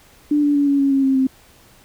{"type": "tone with pitch steps", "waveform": "sine", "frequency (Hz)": [294.9, 290.2, 285.5, 280.9, 276.4, 272, 267.6, 263.3], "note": ["D4", "D4", "D4", "C#4", "C#4", "C#4", "C4", "C4"], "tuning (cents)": [7, -21, -49, 23, -5, -33, 39, 11], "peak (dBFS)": -13, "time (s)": [0.31, 1.27], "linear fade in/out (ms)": 5, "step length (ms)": 120, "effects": ["pink hiss -50 dBFS RMS until 1.84 s"]}